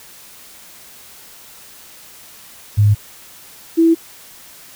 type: tone pair in turn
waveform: sine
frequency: 103.83 / 329.6 Hz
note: G#2 / E4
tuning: 0 / 0 cents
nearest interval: octave + minor sixth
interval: 2000 cents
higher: second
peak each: -8 dBFS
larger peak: neither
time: 2.77-2.95 / 3.77-3.95 s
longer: neither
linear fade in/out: 20 ms
effects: white hiss -41 dBFS RMS until 4.75 s